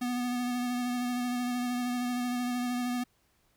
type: tone with vibrato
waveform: square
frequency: 245.9 Hz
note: B3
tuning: 7 cents flat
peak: -30 dBFS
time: 0.01-3.04 s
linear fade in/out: 10 ms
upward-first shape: sine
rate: 13 Hz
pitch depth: 19 cents each way
effects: pink hiss -70 dBFS RMS until 3.56 s